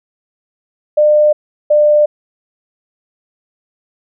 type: tone pair in turn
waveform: sine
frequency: 601 / 597.2 Hz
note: D5 / D5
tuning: +40 / +29 cents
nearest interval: unison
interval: 11 cents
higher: first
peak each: -6 dBFS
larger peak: neither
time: 0.97-1.33 / 1.7-2.06 s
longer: neither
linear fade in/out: 10 ms
effects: none